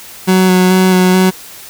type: tone with vibrato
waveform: 30% pulse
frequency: 185 Hz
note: F#3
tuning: in tune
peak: -4 dBFS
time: 0.27-1.31 s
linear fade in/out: 20 ms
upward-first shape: square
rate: 2.3 Hz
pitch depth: 13 cents each way
effects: white hiss -33 dBFS RMS until 1.69 s